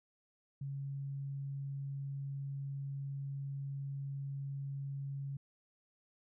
sine tone, 138.59 Hz, C#3, in tune, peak -38 dBFS, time 0.61-5.37 s, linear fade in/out 5 ms, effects none

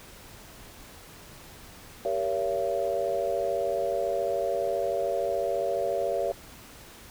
sine chord, G diminished seventh, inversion none, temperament just, 392 / 470.4 / 564.5 / 677.4 Hz, G4 / Bb4 / Db5 / Fb5, 0 / +16 / +31 / +47 cents, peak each -33 / -32 / -29 / -30 dBFS, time 2.05-6.32 s, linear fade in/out 2 ms, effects pink hiss -48 dBFS RMS until 7.1 s

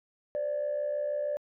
sine tone pair together, 521 / 587.3 Hz, C5 / D5, -7 / 0 cents, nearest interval major second, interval 207 cents, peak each -36 / -28 dBFS, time 0.35-1.37 s, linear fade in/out 0 ms, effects tanh soft clip ceiling -24 dBFS

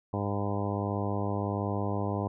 harmonic tone with a mistuned harmonic, 101.4 Hz, G#2, 41 cents flat, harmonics 1 / 2 / 3 / 4 / 5 / 6 / 7 / 8 / 9 / 10, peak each -32 / -35 / -37 / -38 / -39 / -40 / -40 / -41 / -42 / -42 dBFS, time 0.13-2.28 s, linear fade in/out 5 ms, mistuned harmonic 9, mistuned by +29 cents, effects none

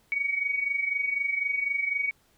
sine tone with amplitude modulation, 2249 Hz, C#7, 24 cents sharp, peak -22 dBFS, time 0.12-2.11 s, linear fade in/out 0 ms, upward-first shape sine, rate 24 Hz, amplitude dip 70%, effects pink hiss -65 dBFS RMS until 2.37 s

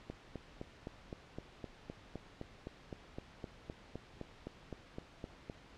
click train, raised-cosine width 2 ms, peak -29 dBFS, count 22, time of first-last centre 0.1-5.498 s, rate 3.89 Hz, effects pink hiss -58 dBFS RMS until 5.77 s + low-pass 4000 Hz 12 dB/octave

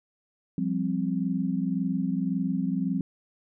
sine chord, F suspended second, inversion none, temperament just, 174.61 / 196.44 / 261.9 Hz, F3 / G3 / C4, 0 / +4 / +2 cents, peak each -29 dBFS, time 0.58-3.01 s, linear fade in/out 2 ms, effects none

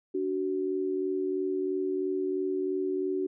sine tone pair together, 291.7 / 374.7 Hz, D4 / F#4, -12 / +22 cents, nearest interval major third, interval 434 cents, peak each -33 / -28 dBFS, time 0.14-3.27 s, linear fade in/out 10 ms, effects none

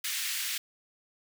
pink high-pass noise, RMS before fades -33 dBFS, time 0.04-0.58 s, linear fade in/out 5 ms, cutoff 1900 Hz, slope 24 dB/octave, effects none

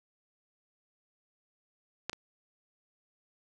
clicks, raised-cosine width 0.2 ms, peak -15 / -23 dBFS, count 2, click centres 2.096 / 2.131 s, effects none

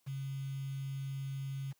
sine tone with quantisation, 136.1 Hz, C#3, 31 cents flat, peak -36 dBFS, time 0.06-1.73 s, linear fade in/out 20 ms, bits 9, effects white hiss -75 dBFS RMS until 1.79 s + high-pass 80 Hz 12 dB/octave

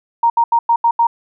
sine tone bursts at uneven times, 932.3 Hz, A#5, in tune, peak -9 dBFS, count 6, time 0.23-0.3 / 0.37-0.44 / 0.52-0.59 / 0.69-0.76 / 0.84-0.91 / 0.99-1.07 s, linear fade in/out 5 ms, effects none

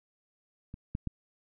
clicks, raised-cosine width 5 ms, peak -29 / -20 / -20 dBFS, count 3, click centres 0.741 / 0.951 / 1.073 s, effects none

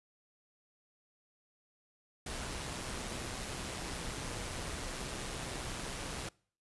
pink noise with amplitude modulation, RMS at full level -39 dBFS, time 2.26-6.29 s, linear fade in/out 5 ms, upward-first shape sine, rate 129 Hz, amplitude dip 35%, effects noise-tail reverb RT60 0.5 s tail -25 dB re dry + resampled to 24000 Hz

